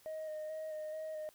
sine tone with vibrato, 622.3 Hz, D#5, in tune, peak -37 dBFS, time 0.06-1.29 s, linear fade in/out 0 ms, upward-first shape square, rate 2.3 Hz, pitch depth 16 cents each way, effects tanh soft clip ceiling -38 dBFS + white hiss -65 dBFS RMS until 1.34 s

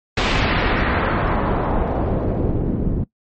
pink noise with low-pass filter sweep, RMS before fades -19 dBFS, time 0.17-3.04 s, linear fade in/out 5 ms, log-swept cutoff 3500 to 250 Hz, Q 1.2, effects noise-tail reverb RT60 0.1 s tail -20 dB re dry + MP3 32 kbps

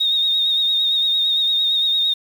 sine tone with vibrato, 3713 Hz, A#7, 8 cents flat, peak -15 dBFS, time 0-2.14 s, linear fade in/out 10 ms, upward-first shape sine, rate 8.8 Hz, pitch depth 36 cents each way, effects 7-bit

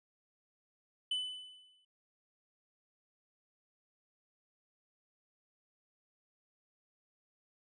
triangle tone with exponential decay, 3005 Hz, F#7, 26 cents sharp, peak -29 dBFS, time 1.11-1.85 s, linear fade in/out 5 ms, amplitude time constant 160 ms, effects resampled to 24000 Hz

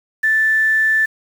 sine tone with quantisation, 1760 Hz, A6, in tune, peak -12 dBFS, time 0.23-1.06 s, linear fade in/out 10 ms, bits 6, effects none

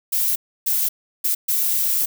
violet noise bursts at uneven times, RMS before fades -20 dBFS, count 4, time 0.12-0.36 / 0.66-0.89 / 1.24-1.35 / 1.48-2.06 s, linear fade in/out 10 ms, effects none

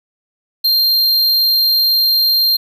square tone, 4186 Hz, C8, in tune, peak -11 dBFS, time 0.64-2.57 s, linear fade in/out 10 ms, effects 8-bit

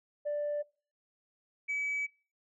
sine tone pair in turn, 588 / 2286 Hz, D5 / D7, +2 / -47 cents, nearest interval 2 octaves, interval 2351 cents, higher second, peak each -29 / -29 dBFS, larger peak neither, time 0.25-0.63 / 1.68-2.07 s, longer second, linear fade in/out 20 ms, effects noise-tail reverb RT60 0.4 s tail -24 dB re dry + tanh soft clip ceiling -28 dBFS

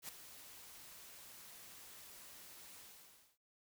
white noise with ADSR envelope, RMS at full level -45 dBFS, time 0.02-3.38 s, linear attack 68 ms, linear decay 4 ms, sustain -11 dB, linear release 610 ms, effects noise-tail reverb RT60 0.1 s tail -21 dB re dry

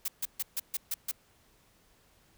blue noise bursts, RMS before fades -32 dBFS, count 7, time 0.05-1.114 s, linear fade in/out 5 ms, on 32 ms, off 140 ms, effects pink hiss -65 dBFS RMS until 2.37 s

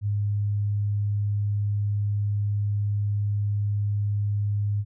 sine tone, 102.8 Hz, G#2, 17 cents flat, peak -22 dBFS, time 0.01-4.85 s, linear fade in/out 50 ms, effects none

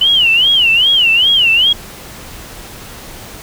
sine tone with vibrato, 2960 Hz, F#7, in tune, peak -7 dBFS, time 0.01-1.73 s, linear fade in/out 5 ms, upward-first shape sine, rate 2.5 Hz, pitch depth 190 cents each way, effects pink hiss -32 dBFS RMS until 3.42 s

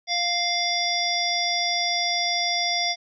harmonic tone, 698.5 Hz, F5, in tune, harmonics 1 / 3 / 5 / 7 / 8, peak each -28 / -28 / -28 / -28 / -28 dBFS, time 0.07-2.96 s, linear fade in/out 50 ms, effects none

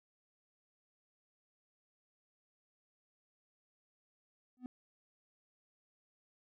triangle tone with exponential growth, 250.4 Hz, B3, 24 cents sharp, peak -35 dBFS, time 4.57-4.66 s, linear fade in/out 1 ms, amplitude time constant 19 ms, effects none

